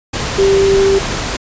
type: tone in noise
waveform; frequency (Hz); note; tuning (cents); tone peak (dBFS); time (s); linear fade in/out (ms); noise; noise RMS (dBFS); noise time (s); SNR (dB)
sine; 391.5; G4; -2; -8; 0.38-0.99; 10; pink; -19; 0.13-1.37; +8
effects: resampled to 16000 Hz